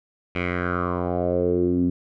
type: tone with low-pass filter sweep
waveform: 10% pulse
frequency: 88.8 Hz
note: F2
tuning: 29 cents sharp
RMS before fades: -23 dBFS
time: 0.35-1.9 s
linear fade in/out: 5 ms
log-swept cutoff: 2500 to 240 Hz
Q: 4.6
effects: none

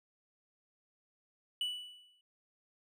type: tone with exponential decay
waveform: triangle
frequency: 2960 Hz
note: F#7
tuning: in tune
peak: -29 dBFS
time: 1.61-2.21 s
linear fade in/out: 2 ms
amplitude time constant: 130 ms
effects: none

